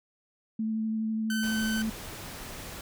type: tone with vibrato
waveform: sine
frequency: 220 Hz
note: A3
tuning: in tune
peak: -27 dBFS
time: 0.59-1.9 s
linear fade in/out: 5 ms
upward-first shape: sine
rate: 12 Hz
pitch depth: 13 cents each way
type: tone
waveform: sawtooth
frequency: 1527 Hz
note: G6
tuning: 46 cents flat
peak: -28 dBFS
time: 1.3-1.82 s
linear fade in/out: 2 ms
type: noise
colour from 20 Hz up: pink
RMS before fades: -41 dBFS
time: 1.43-2.81 s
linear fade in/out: 2 ms
effects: none